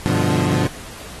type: chord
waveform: 25% pulse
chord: G dominant seventh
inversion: none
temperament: equal with one note detuned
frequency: 98 / 124.83 / 146.83 / 174.61 Hz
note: G2 / B2 / D3 / F3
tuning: 0 / +19 / 0 / 0 cents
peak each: -19 dBFS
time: 0.06-0.67 s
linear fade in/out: 0 ms
effects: pink hiss -37 dBFS RMS until 1.2 s + AAC 32 kbps